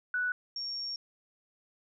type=tone pair in turn; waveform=sine; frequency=1480 / 5527 Hz; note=F#6 / F8; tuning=0 / -19 cents; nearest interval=octave + major seventh; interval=2281 cents; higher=second; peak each=-28 / -34 dBFS; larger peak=first; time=0.14-0.32 / 0.56-0.96 s; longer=second; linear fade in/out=2 ms; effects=none